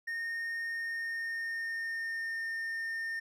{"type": "tone with pitch glide", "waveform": "triangle", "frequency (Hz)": [1840, 1818.9], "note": ["A#6", "A#6"], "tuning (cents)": [-23, -43], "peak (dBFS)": -32, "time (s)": [0.07, 3.2], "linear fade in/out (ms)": 10, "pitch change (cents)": -20, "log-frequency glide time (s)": [0.61, 2.48], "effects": []}